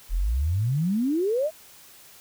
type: exponential sweep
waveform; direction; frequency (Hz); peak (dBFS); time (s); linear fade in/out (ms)
sine; up; 37.07 to 656; -21; 0.09-1.51; 50
effects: white hiss -50 dBFS RMS until 2.2 s